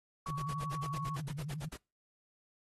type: tone with pitch glide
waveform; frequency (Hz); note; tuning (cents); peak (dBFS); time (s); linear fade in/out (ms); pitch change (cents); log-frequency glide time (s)
sine; 1122 to 1109.1; C#6 to C#6; +21 to +1; -38; 0.26-1.16; 2; -20; 0.91-0.97
type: noise bursts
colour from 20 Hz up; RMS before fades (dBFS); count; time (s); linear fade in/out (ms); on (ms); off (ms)
pink; -46; 14; 0.26-1.768; 10; 52; 60
type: tone with vibrato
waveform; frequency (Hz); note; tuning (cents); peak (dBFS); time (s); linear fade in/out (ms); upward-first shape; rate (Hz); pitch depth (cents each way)
sine; 146.83; D3; 0; -37; 0.28-1.69; 10; sine; 11; 150
effects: noise-tail reverb RT60 0.3 s tail -26 dB re dry + AAC 32 kbps